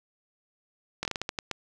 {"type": "slowing click train", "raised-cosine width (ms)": 0.2, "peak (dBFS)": -13, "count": 9, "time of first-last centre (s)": [1.03, 1.513], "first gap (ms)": 21, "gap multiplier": 1.29, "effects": []}